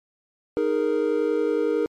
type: chord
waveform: triangle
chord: D# suspended fourth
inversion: none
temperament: equal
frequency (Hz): 311.1 / 415.3 / 466.2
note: D#4 / G#4 / A#4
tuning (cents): 0 / 0 / 0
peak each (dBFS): -24 / -23 / -21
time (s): 0.57-1.86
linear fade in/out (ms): 0
effects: MP3 64 kbps